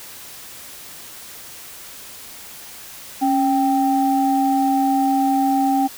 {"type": "tone pair together", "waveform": "sine", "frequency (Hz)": [274.6, 784], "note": ["C#4", "G5"], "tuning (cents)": [-16, 0], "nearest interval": "octave + tritone", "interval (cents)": 1816, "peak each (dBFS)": -17, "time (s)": [3.21, 5.88], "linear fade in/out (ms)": 20, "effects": ["tanh soft clip ceiling -7 dBFS", "white hiss -38 dBFS RMS until 5.97 s"]}